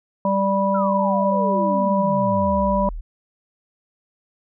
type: harmonic tone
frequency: 196 Hz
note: G3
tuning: in tune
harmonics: 1 / 3 / 5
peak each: -21 / -21 / -21 dBFS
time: 0.25-2.89 s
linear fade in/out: 2 ms
type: exponential sweep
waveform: sine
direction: down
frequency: 1396.9 to 36 Hz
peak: -27 dBFS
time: 0.74-3.01 s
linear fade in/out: 10 ms
effects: none